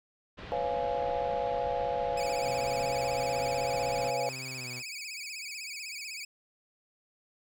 pink low-pass noise, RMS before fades -44 dBFS, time 0.37-4.11 s, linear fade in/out 20 ms, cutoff 3800 Hz, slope 24 dB/octave
sine chord, C# dominant seventh, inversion third, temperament just, 498.9 / 554.4 / 693 / 831.5 Hz, B4 / C#5 / E#5 / G#5, +17 / 0 / -14 / +2 cents, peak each -34 dBFS, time 0.52-4.29 s, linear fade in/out 0 ms
20% pulse tone with vibrato, 2400 Hz, D7, 37 cents sharp, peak -33 dBFS, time 2.17-6.25 s, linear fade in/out 5 ms, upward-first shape sine, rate 16 Hz, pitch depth 130 cents each way
sawtooth tone with pitch glide, 130.81 to 124.54 Hz, C3 to B2, 0 to +15 cents, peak -38 dBFS, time 2.41-4.83 s, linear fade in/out 50 ms, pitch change -85 cents, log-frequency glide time 4.55-4.67 s
effects none

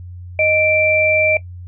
sine tone pair together, 622.2 / 2349 Hz, D#5 / D7, 0 / 0 cents, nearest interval octave + major seventh, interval 2300 cents, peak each -15 dBFS, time 0.39-1.37 s, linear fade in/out 2 ms, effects noise-tail reverb RT60 0.1 s tail -18 dB re dry + added 89 Hz sine -30 dBFS peak until 1.67 s

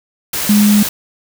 sine tone in noise, 207.7 Hz, G#3, in tune, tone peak -7 dBFS, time 0.49-0.83 s, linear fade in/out 5 ms, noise white, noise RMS -19 dBFS, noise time 0.33-0.89 s, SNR +9 dB, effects none

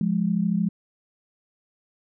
sine tone pair together, 175.58 / 208.8 Hz, F3 / G#3, +10 / +10 cents, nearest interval minor third, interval 300 cents, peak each -23 dBFS, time 0.01-0.69 s, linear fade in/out 2 ms, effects none

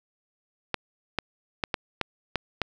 clicks, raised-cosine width 0.3 ms, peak -9 dBFS, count 7, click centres 0.743 / 1.187 / 1.638 / 1.742 / 2.013 / 2.357 / 2.617 s, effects none

